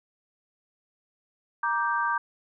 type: chord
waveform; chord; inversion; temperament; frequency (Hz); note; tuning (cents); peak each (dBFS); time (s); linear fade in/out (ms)
sine; G minor; first; just; 940.8 / 1176 / 1568; Bb5 / D6 / G6; +16 / +2 / 0; -28; 1.63-2.18; 5
effects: none